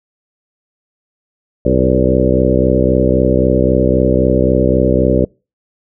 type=harmonic tone with a mistuned harmonic; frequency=63.8 Hz; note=C2; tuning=43 cents flat; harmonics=1 / 2 / 3 / 4 / 5 / 6 / 7 / 8 / 9; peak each=-18 / -18 / -18 / -18 / -18 / -18 / -18 / -18 / -18 dBFS; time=1.65-5.25 s; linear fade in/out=5 ms; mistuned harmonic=8; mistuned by=-26 cents; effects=noise-tail reverb RT60 0.3 s tail -26 dB re dry